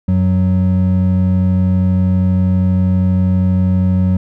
triangle tone pair together, 92.5 / 185 Hz, F#2 / F#3, 0 / 0 cents, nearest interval octave, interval 1200 cents, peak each -11 dBFS, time 0.08-4.17 s, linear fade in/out 5 ms, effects none

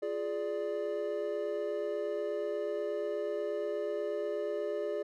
triangle chord, D diminished, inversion first, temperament equal with one note detuned, 349.2 / 417.5 / 587.3 Hz, F4 / Ab4 / D5, 0 / +9 / 0 cents, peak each -38 / -33 / -34 dBFS, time 0.02-5.03 s, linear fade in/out 10 ms, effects none

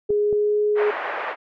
sine tone with pitch glide, 415.3 to 418.9 Hz, G#4 to G#4, 0 to +15 cents, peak -17 dBFS, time 0.09-0.91 s, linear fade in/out 10 ms, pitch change +15 cents, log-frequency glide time 0.2-0.61 s
clicks, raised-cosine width 2 ms, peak -20 dBFS, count 2, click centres 0.105 / 0.328 s
pink band-pass noise, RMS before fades -28 dBFS, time 0.75-1.36 s, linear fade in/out 50 ms, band 520 to 2100 Hz, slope 24 dB/octave
effects none

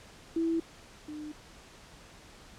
sine tone pair in turn, 329.6 / 302.1 Hz, E4 / D4, 0 / +49 cents, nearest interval major second, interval 151 cents, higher first, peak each -26 / -38 dBFS, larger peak first, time 0.36-0.6 / 1.08-1.32 s, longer neither, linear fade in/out 5 ms, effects pink hiss -53 dBFS RMS until 2.58 s + low-pass 8000 Hz 12 dB/octave

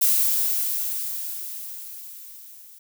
violet noise with level ramp, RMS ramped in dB -18 to -47 dBFS, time 0.01-2.79 s, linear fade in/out 10 ms, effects none

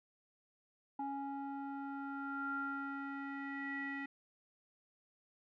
square tone with low-pass filter sweep, 277.2 Hz, C#4, in tune, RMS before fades -42 dBFS, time 0.99-4.06 s, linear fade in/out 5 ms, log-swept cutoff 910 to 2100 Hz, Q 9.6, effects none

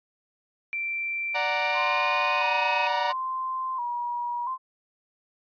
sine tone with pitch glide, 2349 to 2532 Hz, D7 to D#7, 0 to +30 cents, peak -27 dBFS, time 0.73-2.87 s, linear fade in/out 0 ms, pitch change +130 cents, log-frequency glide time 1.56-2.68 s
sawtooth chord, D augmented, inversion none, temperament equal, 587.3 / 740 / 932.3 Hz, D5 / F#5 / A#5, 0 / 0 / 0 cents, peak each -27 / -26 / -25 dBFS, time 1.34-3.13 s, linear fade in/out 20 ms
sine tone with vibrato, 1000 Hz, B5, 21 cents sharp, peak -27 dBFS, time 1.73-4.58 s, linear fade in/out 50 ms, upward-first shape square, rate 0.73 Hz, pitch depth 70 cents each way
effects resampled to 11025 Hz

